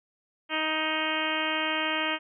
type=harmonic tone; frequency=313.1 Hz; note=D#4; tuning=11 cents sharp; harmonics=1 / 2 / 3 / 4 / 5 / 6 / 7 / 8 / 9 / 10; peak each=-35 / -35 / -35 / -35 / -35 / -35 / -35 / -35 / -35 / -35 dBFS; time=0.49-2.19 s; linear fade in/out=50 ms; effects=none